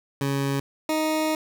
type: tone pair in turn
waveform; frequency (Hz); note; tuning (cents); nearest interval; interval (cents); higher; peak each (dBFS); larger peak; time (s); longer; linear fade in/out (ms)
20% pulse; 138.59 / 312.2; C#3 / D#4; 0 / +6; octave + major second; 1406; second; -18 / -17; second; 0.21-0.6 / 0.89-1.35; second; 2
effects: none